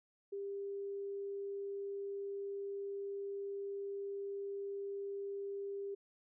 sine tone, 398.4 Hz, G4, 28 cents sharp, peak -39 dBFS, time 0.32-5.95 s, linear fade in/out 10 ms, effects none

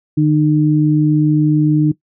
sine tone pair together, 151.19 / 304.3 Hz, D#3 / D#4, -49 / -38 cents, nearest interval octave, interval 1211 cents, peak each -12 dBFS, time 0.17-1.92 s, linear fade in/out 10 ms, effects noise-tail reverb RT60 0.1 s tail -18 dB re dry

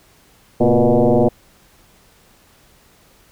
sine tone with frequency modulation, 130.9 Hz, C3, 1 cent sharp, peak -10 dBFS, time 0.6-1.29 s, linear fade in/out 10 ms, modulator 120 Hz, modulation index 4.7, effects pink hiss -52 dBFS RMS until 3.31 s

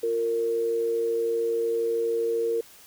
sine tone pair together, 348 / 460.8 Hz, F4 / A#4, -6 / -20 cents, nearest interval perfect fourth, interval 486 cents, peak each -33 / -23 dBFS, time 0.03-2.61 s, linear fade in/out 5 ms, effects white hiss -51 dBFS RMS until 2.86 s

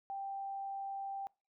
sine tone, 786 Hz, G5, 4 cents sharp, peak -38 dBFS, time 0.1-1.27 s, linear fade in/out 0 ms, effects noise-tail reverb RT60 0.3 s tail -24 dB re dry

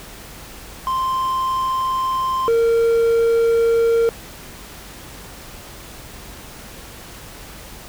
triangle tone pair in turn, 1045 / 461.1 Hz, C6 / A#4, -2 / -19 cents, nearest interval octave + major second, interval 1417 cents, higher first, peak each -16 / -11 dBFS, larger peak second, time 0.87-2.48 / 2.48-4.09 s, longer neither, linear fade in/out 0 ms, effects added 50 Hz sine -45 dBFS peak until 7.88 s + pink hiss -38 dBFS RMS until 7.88 s

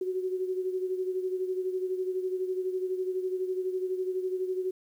sine beating tone pair, 370 / 382 Hz, F#4 / G4, 0 / -45 cents, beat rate 12 Hz, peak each -29 / -36 dBFS, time 0.01-4.71 s, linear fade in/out 5 ms, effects 10-bit

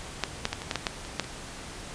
clicks, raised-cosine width 0.2 ms, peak -7 / -8 / -11 / -18 / -10 / -10 / -8 / -22 / -8 / -23 dBFS, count 10, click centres 0.237 / 0.454 / 0.53 / 0.619 / 0.712 / 0.757 / 0.868 / 1.05 / 1.197 / 1.243 s, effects pink hiss -41 dBFS RMS until 1.94 s + resampled to 22050 Hz

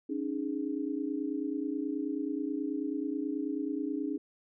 sine chord, C# suspended second, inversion none, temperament equal with one note detuned, 277.2 / 306.5 / 415.3 Hz, C#4 / D#4 / G#4, 0 / -26 / 0 cents, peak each -34 / -34 / -40 dBFS, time 0.09-4.18 s, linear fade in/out 10 ms, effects none

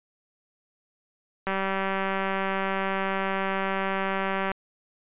click train, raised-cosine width 0.5 ms, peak -13 dBFS, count 589, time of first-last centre 1.47-4.517 s, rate 193 Hz, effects resampled to 8000 Hz

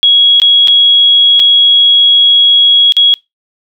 sine tone with dropouts, 3322 Hz, G#7, in tune, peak -3 dBFS, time 0.03-3.14 s, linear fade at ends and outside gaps 0 ms, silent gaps 0.4-0.418 / 0.674-0.682 / 1.395-1.4 / 2.922-2.967 s, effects noise-tail reverb RT60 0.2 s tail -25 dB re dry

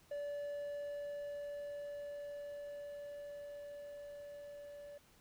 triangle tone with level ramp, 578 Hz, D5, 28 cents flat, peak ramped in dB -37 to -47 dBFS, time 0.11-4.98 s, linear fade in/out 5 ms, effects pink hiss -67 dBFS RMS until 5.2 s

